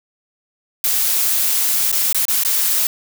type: noise with dropouts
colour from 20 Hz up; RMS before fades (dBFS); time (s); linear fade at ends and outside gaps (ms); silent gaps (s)
blue; -17; 0.84-2.87; 1; 1.916-1.926 / 2.127-2.146 / 2.253-2.282 / 2.435-2.449
effects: none